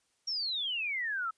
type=exponential sweep; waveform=sine; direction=down; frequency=5650 to 1280 Hz; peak=-31 dBFS; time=0.27-1.31 s; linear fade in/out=10 ms; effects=white hiss -74 dBFS RMS until 1.37 s + resampled to 22050 Hz